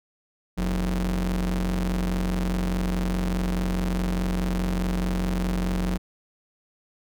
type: ring-modulated tone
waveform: 45% pulse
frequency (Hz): 68.2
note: C#2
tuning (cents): -28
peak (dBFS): -20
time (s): 0.57-5.98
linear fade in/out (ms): 20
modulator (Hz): 114
effects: none